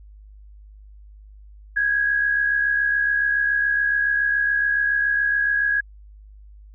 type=tone pair together; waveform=sine; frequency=1594.1 / 1661.2 Hz; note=G6 / G#6; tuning=+29 / 0 cents; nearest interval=minor second; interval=71 cents; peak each=-27 / -18 dBFS; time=1.76-5.81 s; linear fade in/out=10 ms; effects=added 51 Hz sine -42 dBFS peak until 6.74 s